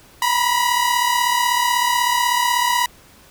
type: tone pair together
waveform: sawtooth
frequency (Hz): 955.8 / 992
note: A#5 / B5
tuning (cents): +43 / +7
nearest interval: minor second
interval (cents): 64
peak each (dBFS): -15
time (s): 0.22-2.86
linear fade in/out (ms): 2
effects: pink hiss -48 dBFS RMS until 3.3 s